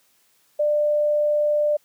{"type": "tone", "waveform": "sine", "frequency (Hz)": 595, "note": "D5", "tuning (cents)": 22, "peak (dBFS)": -17, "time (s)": [0.59, 1.77], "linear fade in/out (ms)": 10, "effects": ["white hiss -62 dBFS RMS until 1.84 s", "high-pass 100 Hz 12 dB/octave"]}